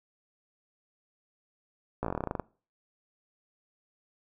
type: slowing click train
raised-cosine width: 1 ms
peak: -17 dBFS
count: 14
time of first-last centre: 2.03-2.397 s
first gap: 16 ms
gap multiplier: 1.09
effects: noise-tail reverb RT60 0.4 s tail -23 dB re dry